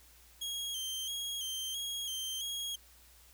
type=tone with vibrato; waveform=sawtooth; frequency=3214 Hz; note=G7; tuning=43 cents sharp; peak=-33 dBFS; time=0.41-2.76 s; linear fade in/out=10 ms; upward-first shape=square; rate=1.5 Hz; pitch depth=41 cents each way; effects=added 60 Hz sine -62 dBFS peak until 3.33 s + white hiss -61 dBFS RMS until 3.33 s